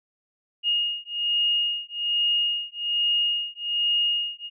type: beating tone pair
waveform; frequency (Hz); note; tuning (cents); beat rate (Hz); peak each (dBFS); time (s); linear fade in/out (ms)
sine; 2854 / 2855.2; F7 / F7; +37 / +38; 1.2; -25 / -25; 0.63-4.5; 50
effects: none